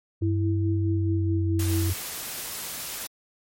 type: tone with pitch glide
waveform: sine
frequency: 97.6 to 91.59 Hz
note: G2 to F#2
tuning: -7 to -17 cents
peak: -22 dBFS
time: 0.21-1.94 s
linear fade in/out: 20 ms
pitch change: -110 cents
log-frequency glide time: 0.78-1.75 s
type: tone with tremolo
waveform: sine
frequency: 329.1 Hz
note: E4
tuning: 3 cents flat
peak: -25 dBFS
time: 0.22-1.9 s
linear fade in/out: 2 ms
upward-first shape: sine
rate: 4.7 Hz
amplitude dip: 45%
type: noise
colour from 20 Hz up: white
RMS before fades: -34 dBFS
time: 1.59-3.07 s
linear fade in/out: 5 ms
effects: MP3 64 kbps